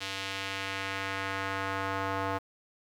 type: tone with band-pass filter sweep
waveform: square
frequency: 97 Hz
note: G2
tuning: 18 cents flat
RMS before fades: -34 dBFS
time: 0-2.39 s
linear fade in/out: 20 ms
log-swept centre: 3400 to 980 Hz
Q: 1.2
effects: 9-bit